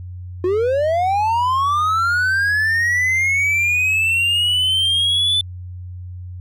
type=linear sweep; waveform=triangle; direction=up; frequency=349.2 to 3517 Hz; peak=-13 dBFS; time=0.44-5.41 s; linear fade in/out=2 ms; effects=added 90 Hz sine -29 dBFS peak until 6.4 s